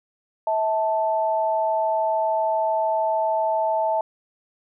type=tone pair together; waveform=sine; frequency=647 / 880 Hz; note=E5 / A5; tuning=-32 / 0 cents; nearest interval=perfect fourth; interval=532 cents; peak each=-22 / -22 dBFS; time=0.47-4.01 s; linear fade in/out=2 ms; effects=none